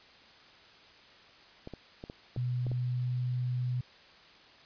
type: clicks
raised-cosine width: 2 ms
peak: -28 dBFS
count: 7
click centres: 1.674 / 1.737 / 2.039 / 2.099 / 2.363 / 2.667 / 2.716 s
type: tone with pitch glide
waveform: sine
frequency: 123.9 to 124.69 Hz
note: B2 to B2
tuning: +6 to +17 cents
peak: -29 dBFS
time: 2.37-3.81 s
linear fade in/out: 5 ms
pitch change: +11 cents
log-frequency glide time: 2.66-3.18 s
effects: white hiss -56 dBFS RMS until 4.65 s + resampled to 11025 Hz